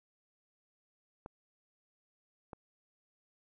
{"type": "clicks", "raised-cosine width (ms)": 1, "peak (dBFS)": -30, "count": 2, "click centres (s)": [1.261, 2.532], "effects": []}